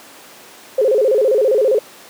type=tone with vibrato; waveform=sine; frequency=472.3 Hz; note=A#4; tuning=23 cents sharp; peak=-10 dBFS; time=0.78-1.79 s; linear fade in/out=5 ms; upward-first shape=square; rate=15 Hz; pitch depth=190 cents each way; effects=pink hiss -40 dBFS RMS until 2.09 s + high-pass 300 Hz 12 dB/octave